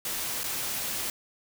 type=noise with dropouts; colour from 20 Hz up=white; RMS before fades=-32 dBFS; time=0.05-1.1 s; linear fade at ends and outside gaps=2 ms; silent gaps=0.434-0.44 s; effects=none